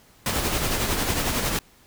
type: noise with tremolo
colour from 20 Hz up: pink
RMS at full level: -23 dBFS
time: 0.26-1.59 s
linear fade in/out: 2 ms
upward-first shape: sine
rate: 11 Hz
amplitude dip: 40%
effects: pink hiss -55 dBFS RMS until 1.86 s